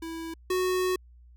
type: tone pair in turn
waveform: square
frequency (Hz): 328.1 / 368.3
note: E4 / F#4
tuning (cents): -8 / -8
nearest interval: major second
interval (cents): 200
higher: second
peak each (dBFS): -35 / -25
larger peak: second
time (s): 0.02-0.34 / 0.5-0.96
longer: second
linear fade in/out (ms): 5
effects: added 60 Hz sine -50 dBFS peak until 1.36 s